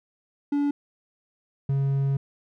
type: tone pair in turn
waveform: triangle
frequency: 287.1 / 137.62 Hz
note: D4 / C#3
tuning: -39 / -12 cents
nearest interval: octave + minor second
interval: 1273 cents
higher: first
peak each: -19 dBFS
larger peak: neither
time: 0.52-0.71 / 1.69-2.17 s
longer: second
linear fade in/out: 5 ms
effects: none